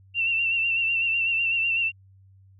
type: tone with vibrato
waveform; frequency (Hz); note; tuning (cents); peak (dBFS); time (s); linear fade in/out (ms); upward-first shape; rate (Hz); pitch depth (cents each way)
sine; 2717; F7; -48; -21; 0.14-1.92; 50; sine; 8; 43
effects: added 96 Hz sine -51 dBFS peak until 2.59 s